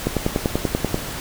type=click train; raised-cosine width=2 ms; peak=-5 dBFS; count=10; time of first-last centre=0.07-0.944 s; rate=10.3 Hz; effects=pink hiss -30 dBFS RMS until 1.2 s